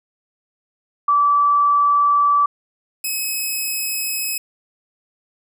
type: tone pair in turn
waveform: sine / 5% pulse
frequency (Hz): 1157 / 2559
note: D6 / D#7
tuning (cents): -26 / +48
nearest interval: octave + major second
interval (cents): 1374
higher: second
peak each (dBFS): -12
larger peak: neither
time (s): 1.08-2.46 / 3.04-4.38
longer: first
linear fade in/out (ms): 5
effects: none